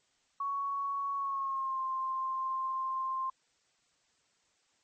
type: tone with pitch glide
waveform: sine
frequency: 1115 to 1052.4 Hz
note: C#6 to C6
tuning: +10 to +10 cents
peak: -31 dBFS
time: 0.4-3.3 s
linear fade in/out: 5 ms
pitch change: -100 cents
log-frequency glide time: 1.15-1.82 s
effects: white hiss -72 dBFS RMS until 4.83 s + MP3 32 kbps